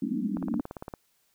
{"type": "band-pass noise", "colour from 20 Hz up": "pink", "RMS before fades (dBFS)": -30, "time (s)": [0.02, 0.61], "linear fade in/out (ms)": 5, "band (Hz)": [180, 310], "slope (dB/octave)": 96}
{"type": "click train", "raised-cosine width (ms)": 1, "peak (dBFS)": -23, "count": 11, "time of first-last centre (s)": [0.37, 0.938], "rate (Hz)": 17.6}
{"effects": ["white hiss -70 dBFS RMS until 1.34 s"]}